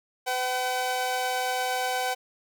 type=tone pair together; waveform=sawtooth; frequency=504.5 / 761 Hz; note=B4 / F#5; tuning=+37 / +48 cents; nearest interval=perfect fifth; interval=711 cents; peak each=-28 / -23 dBFS; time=0.26-2.15 s; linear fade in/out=20 ms; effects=none